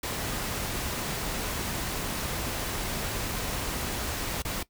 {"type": "noise with dropouts", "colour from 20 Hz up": "pink", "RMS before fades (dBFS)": -32, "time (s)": [0.03, 4.63], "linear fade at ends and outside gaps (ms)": 5, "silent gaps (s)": [4.422, 4.449], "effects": ["noise-tail reverb RT60 0.1 s tail -18 dB re dry"]}